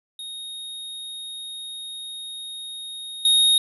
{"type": "tone with level steps", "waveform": "square", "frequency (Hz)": 3729, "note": "A#7", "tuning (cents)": 0, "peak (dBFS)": [-33, -15], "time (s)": [0.19, 3.58], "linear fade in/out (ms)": 2, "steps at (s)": 3.25, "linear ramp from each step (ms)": 2, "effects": ["resampled to 32000 Hz"]}